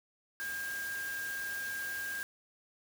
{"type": "tone in noise", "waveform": "sine", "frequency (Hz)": 1609, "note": "G6", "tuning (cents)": 45, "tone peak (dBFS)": -36, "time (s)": [0.4, 2.23], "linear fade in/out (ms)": 0, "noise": "white", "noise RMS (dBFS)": -45, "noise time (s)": [0.4, 2.23], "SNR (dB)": 6, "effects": []}